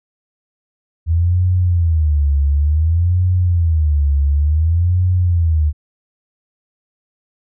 sine tone with vibrato, 80.1 Hz, E2, 49 cents flat, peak -11 dBFS, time 1.06-5.73 s, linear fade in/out 50 ms, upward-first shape sine, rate 0.56 Hz, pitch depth 220 cents each way, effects none

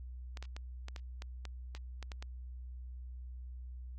clicks, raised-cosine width 0.2 ms, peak -28 dBFS, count 11, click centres 0.372 / 0.426 / 0.565 / 0.884 / 0.962 / 1.221 / 1.453 / 1.75 / 2.027 / 2.118 / 2.225 s, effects added 62 Hz sine -43 dBFS peak until 3.98 s + Opus 48 kbps

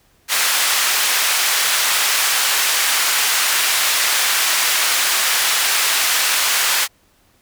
pink band-pass noise, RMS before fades -17 dBFS, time 0.28-6.88 s, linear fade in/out 50 ms, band 1400 to 16000 Hz, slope 12 dB/octave, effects pink hiss -57 dBFS RMS until 7.41 s

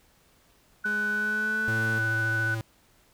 sine tone, 1491 Hz, F#6, 13 cents sharp, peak -25 dBFS, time 0.84-2.55 s, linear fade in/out 10 ms
30% pulse tone with pitch glide, 207.7 to 222.6 Hz, G#3 to A3, 0 to +20 cents, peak -32 dBFS, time 0.85-1.99 s, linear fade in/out 10 ms, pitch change +120 cents, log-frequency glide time 1.13-1.8 s
square tone with vibrato, 111.6 Hz, A2, 25 cents sharp, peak -30 dBFS, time 1.68-2.61 s, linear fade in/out 0 ms, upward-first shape square, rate 14 Hz, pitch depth 14 cents each way
effects pink hiss -62 dBFS RMS until 3.13 s

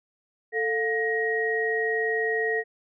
sine tone cluster, 443.6 / 708 / 1885 Hz, A4 / F5 / A#6, +14 / +23 / +19 cents, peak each -26 / -34 / -26 dBFS, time 0.52-2.64 s, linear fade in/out 50 ms, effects none

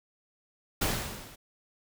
pink noise with level ramp, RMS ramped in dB -26 to -51 dBFS, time 0.81-1.36 s, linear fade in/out 10 ms, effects none

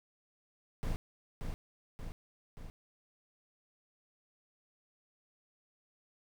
brown noise with echo, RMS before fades -34 dBFS, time 0.83-0.96 s, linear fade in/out 0 ms, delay 580 ms, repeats 3, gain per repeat -4 dB, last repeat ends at 2.7 s, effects none

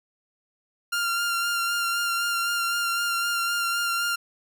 sawtooth tone with vibrato, 1391 Hz, F6, 7 cents flat, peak -20 dBFS, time 0.92-4.16 s, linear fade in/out 10 ms, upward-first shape sine, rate 3.9 Hz, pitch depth 19 cents each way, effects none

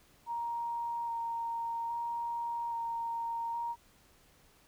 sine tone with vibrato, 932.3 Hz, A#5, in tune, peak -33 dBFS, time 0.26-3.76 s, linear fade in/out 50 ms, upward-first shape square, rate 0.61 Hz, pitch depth 10 cents each way, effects pink hiss -64 dBFS RMS until 4.67 s

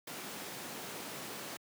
pink high-pass noise, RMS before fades -44 dBFS, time 0.07-1.57 s, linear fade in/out 5 ms, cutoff 190 Hz, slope 12 dB/octave, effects high-pass 100 Hz 12 dB/octave

